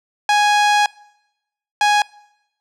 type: tone bursts at uneven times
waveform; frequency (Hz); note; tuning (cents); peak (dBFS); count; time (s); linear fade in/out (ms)
sawtooth; 830; G#5; -1; -8; 2; 0.29-0.86 / 1.81-2.02; 2
effects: noise-tail reverb RT60 0.9 s tail -24 dB re dry + low-pass 6000 Hz 12 dB/octave